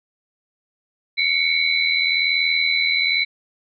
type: tone cluster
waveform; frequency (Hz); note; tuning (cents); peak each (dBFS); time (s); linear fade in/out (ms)
sine; 2188 / 2269 / 3991; C#7 / C#7 / B7; -23 / +40 / +17; -21; 1.17-3.25; 20
effects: none